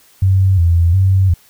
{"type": "tone with vibrato", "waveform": "sine", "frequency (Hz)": 90, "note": "F#2", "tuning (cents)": -47, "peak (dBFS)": -8, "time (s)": [0.22, 1.34], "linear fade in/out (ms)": 5, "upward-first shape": "square", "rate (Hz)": 1.4, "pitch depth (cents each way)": 100, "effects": ["white hiss -49 dBFS RMS until 1.49 s"]}